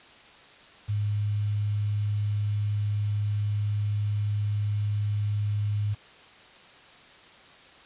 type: tone with quantisation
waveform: sine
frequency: 103.83 Hz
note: G#2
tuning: in tune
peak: -24 dBFS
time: 0.88-5.95 s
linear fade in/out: 20 ms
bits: 8
effects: white hiss -51 dBFS RMS until 7.85 s + resampled to 8000 Hz